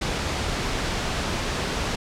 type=noise; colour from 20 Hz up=pink; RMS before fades=-26 dBFS; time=0.01-1.96 s; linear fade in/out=10 ms; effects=low-pass 6000 Hz 12 dB/octave